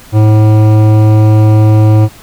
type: tone with hard clipping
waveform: triangle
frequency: 107.7 Hz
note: A2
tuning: 37 cents flat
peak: -5 dBFS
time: 0.12-2.09 s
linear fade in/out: 50 ms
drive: 18 dB
effects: pink hiss -36 dBFS RMS until 2.22 s